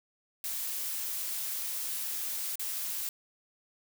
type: noise with dropouts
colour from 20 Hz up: blue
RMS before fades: -35 dBFS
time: 0.44-3.09 s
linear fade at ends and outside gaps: 1 ms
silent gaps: 2.556-2.595 s
effects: none